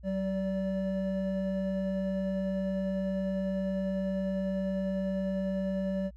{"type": "tone pair together", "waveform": "triangle", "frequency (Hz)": [190, 580], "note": ["F#3", "D5"], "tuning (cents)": [46, -22], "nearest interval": "octave + perfect fifth", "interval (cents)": 1932, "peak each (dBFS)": [-28, -32], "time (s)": [0.03, 6.11], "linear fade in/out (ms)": 50, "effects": ["added 58 Hz sine -47 dBFS peak until 6.16 s"]}